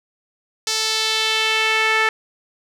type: tone with band-pass filter sweep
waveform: sawtooth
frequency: 440 Hz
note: A4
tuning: in tune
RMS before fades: -19 dBFS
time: 0.67-2.09 s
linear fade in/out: 2 ms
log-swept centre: 5300 to 1900 Hz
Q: 1.9
effects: none